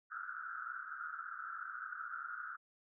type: band-pass noise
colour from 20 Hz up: pink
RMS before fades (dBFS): -45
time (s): 0.1-2.57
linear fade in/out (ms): 20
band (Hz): 1300 to 1500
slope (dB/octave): 96
effects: none